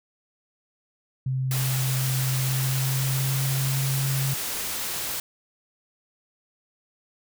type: tone with pitch glide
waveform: sine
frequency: 130.81 to 135.34 Hz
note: C3 to C#3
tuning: 0 to -41 cents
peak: -23 dBFS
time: 1.26-4.34 s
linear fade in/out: 5 ms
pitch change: +59 cents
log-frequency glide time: 2.33-4.02 s
type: noise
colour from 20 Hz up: white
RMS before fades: -30 dBFS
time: 1.51-5.2 s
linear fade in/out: 2 ms
effects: none